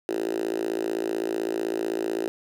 5% pulse tone with high-pass filter, 55.8 Hz, A1, 25 cents sharp, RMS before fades -28 dBFS, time 0.09-2.28 s, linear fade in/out 0 ms, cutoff 360 Hz, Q 6.8, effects none

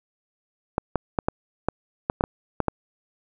clicks, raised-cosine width 1 ms, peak -7 dBFS, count 10, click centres 0.781 / 0.957 / 1.188 / 1.285 / 1.686 / 2.099 / 2.209 / 2.239 / 2.603 / 2.683 s, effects none

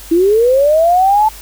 sine linear sweep, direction up, 320.5 to 880 Hz, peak -7 dBFS, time 0.11-1.29 s, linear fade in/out 10 ms, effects added 50 Hz sine -35 dBFS peak until 1.41 s + white hiss -35 dBFS RMS until 1.41 s

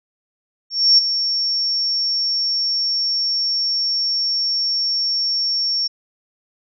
sine tone with ADSR envelope, 5480 Hz, F8, 34 cents flat, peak -7 dBFS, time 0.7-5.88 s, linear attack 280 ms, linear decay 16 ms, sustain -10 dB, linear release 14 ms, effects none

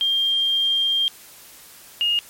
sine tone pair in turn, 3197 / 2848 Hz, G7 / F7, +33 / +33 cents, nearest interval major second, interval 200 cents, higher first, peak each -17 dBFS, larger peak neither, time 0.01-1.08 / 2.01-2.19 s, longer first, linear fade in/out 0 ms, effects white hiss -45 dBFS RMS until 2.29 s + MP3 64 kbps

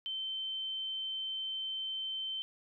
sine tone, 3094 Hz, G7, 23 cents flat, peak -35 dBFS, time 0.06-2.42 s, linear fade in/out 0 ms, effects none

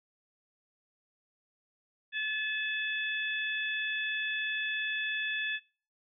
harmonic tone, 863 Hz, A5, 34 cents flat, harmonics 2 / 3 / 4, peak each -32 / -36 / -38 dBFS, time 2.12-5.6 s, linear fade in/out 50 ms, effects noise-tail reverb RT60 0.4 s tail -21 dB re dry

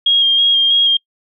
sine tone with vibrato, 3244 Hz, G#7, 41 cents flat, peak -9 dBFS, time 0.06-0.97 s, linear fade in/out 5 ms, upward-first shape square, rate 3.1 Hz, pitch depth 17 cents each way, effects noise-tail reverb RT60 0.1 s tail -26 dB re dry

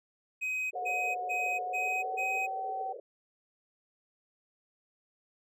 triangle tone bursts, 2520 Hz, D#7, 21 cents sharp, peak -29 dBFS, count 5, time 0.41-2.47 s, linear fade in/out 20 ms, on 300 ms, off 140 ms
white band-pass noise, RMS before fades -44 dBFS, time 0.73-3 s, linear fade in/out 5 ms, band 400 to 580 Hz, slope 96 dB/octave
sine tone with pitch glide, 727 to 763.6 Hz, F#5 to G5, -31 to -46 cents, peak -33 dBFS, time 0.75-2.93 s, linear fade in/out 10 ms, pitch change +85 cents, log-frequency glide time 1.63-2.33 s
effects none

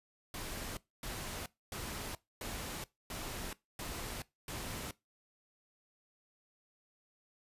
pink noise bursts, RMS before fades -42 dBFS, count 7, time 0.34-4.91 s, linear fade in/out 2 ms, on 430 ms, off 260 ms, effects noise-tail reverb RT60 0.2 s tail -20 dB re dry + resampled to 32000 Hz

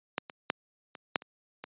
clicks, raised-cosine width 0.3 ms, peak -12 / -25 / -9 / -27 / -8 / -30 / -23 dBFS, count 7, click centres 0.181 / 0.298 / 0.501 / 0.952 / 1.158 / 1.221 / 1.64 s, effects high-pass 200 Hz 12 dB/octave + resampled to 8000 Hz

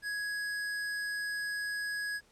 square tone, 1667 Hz, G#6, 6 cents sharp, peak -34 dBFS, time 0.02-2.21 s, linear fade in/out 50 ms, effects pink hiss -65 dBFS RMS until 2.31 s + low-pass 10000 Hz 12 dB/octave

